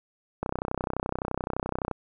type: click train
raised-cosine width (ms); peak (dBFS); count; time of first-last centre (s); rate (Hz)
1; -14; 48; 0.43-1.913; 31.7
effects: none